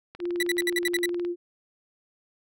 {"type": "click train", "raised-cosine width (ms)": 0.3, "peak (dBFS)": -26, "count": 22, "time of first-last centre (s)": [0.15, 1.249], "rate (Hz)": 19.1}
{"type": "tone with vibrato", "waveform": "sine", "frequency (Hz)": 349.2, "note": "F4", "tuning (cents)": 0, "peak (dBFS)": -26, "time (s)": [0.19, 1.36], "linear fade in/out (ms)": 50, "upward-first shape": "triangle", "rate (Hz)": 14, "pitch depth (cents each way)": 13}
{"type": "tone bursts", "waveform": "30% pulse", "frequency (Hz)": 1967, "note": "B6", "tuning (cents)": -7, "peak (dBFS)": -20, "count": 8, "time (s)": [0.4, 1.058], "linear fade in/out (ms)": 2, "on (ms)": 28, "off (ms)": 62}
{"effects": []}